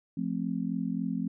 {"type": "chord", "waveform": "sine", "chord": "F major", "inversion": "none", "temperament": "just", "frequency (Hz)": [174.61, 218.3, 261.9], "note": ["F3", "A3", "C4"], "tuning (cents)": [0, -13, 2], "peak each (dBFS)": -33, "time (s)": [0.17, 1.28], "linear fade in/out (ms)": 5, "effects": []}